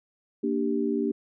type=chord; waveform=sine; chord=G minor; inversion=first; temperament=equal; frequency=233.1 / 293.7 / 392 Hz; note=Bb3 / D4 / G4; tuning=0 / 0 / 0 cents; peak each=-28 dBFS; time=0.43-1.12 s; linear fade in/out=10 ms; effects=none